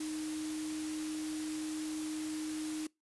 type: tone in noise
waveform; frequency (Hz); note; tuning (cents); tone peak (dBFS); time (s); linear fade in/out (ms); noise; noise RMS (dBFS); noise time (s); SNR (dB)
sine; 310; D#4; -6; -36; 0-2.87; 5; white; -45; 0-2.87; +6
effects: noise-tail reverb RT60 0.2 s tail -24 dB re dry + resampled to 24000 Hz